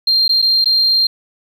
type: tone with dropouts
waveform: sine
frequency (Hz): 4186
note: C8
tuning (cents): 0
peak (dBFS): -9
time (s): 0.07-1.07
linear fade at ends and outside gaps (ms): 5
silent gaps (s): 0.28-0.292 / 0.418-0.424 / 0.644-0.657
effects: tanh soft clip ceiling -6 dBFS + 8-bit